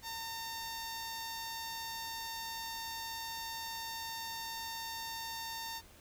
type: tone with notch filter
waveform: 10% pulse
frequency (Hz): 911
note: A#5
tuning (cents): -40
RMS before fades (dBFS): -42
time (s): 0.02-5.82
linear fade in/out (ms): 50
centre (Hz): 2400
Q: 1.3
effects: added 79 Hz sine -66 dBFS peak until 6 s + pink hiss -59 dBFS RMS until 6 s